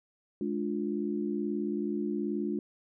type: chord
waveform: sine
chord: D diminished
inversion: second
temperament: just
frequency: 211.4 / 293.7 / 352.4 Hz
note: Ab3 / D4 / F4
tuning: +31 / 0 / +16 cents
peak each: -33 / -34 / -34 dBFS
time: 0.41-2.59 s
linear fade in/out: 2 ms
effects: none